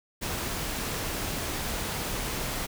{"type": "noise", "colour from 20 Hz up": "pink", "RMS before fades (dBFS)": -32, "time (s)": [0.21, 2.67], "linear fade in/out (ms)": 20, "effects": []}